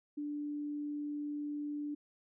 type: tone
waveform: sine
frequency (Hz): 293.7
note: D4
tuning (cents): 0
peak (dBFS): -36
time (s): 0.17-1.95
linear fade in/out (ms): 10
effects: none